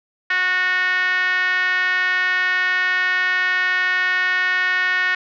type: tone with band-pass filter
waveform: 5% pulse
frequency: 366.6 Hz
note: F#4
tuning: 16 cents flat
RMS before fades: -19 dBFS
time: 0.3-5.15 s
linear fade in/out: 5 ms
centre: 1700 Hz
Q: 5.4
effects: resampled to 16000 Hz